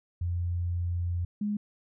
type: tone pair in turn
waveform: sine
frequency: 87.31 / 207.7 Hz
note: F2 / G#3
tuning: 0 / 0 cents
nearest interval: octave + minor third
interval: 1500 cents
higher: second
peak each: -27 dBFS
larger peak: neither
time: 0.21-1.25 / 1.41-1.57 s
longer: first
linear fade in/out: 5 ms
effects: none